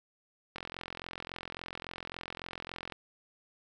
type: click train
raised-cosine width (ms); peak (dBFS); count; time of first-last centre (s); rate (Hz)
0.3; -23; 104; 0.56-2.922; 43.6
effects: none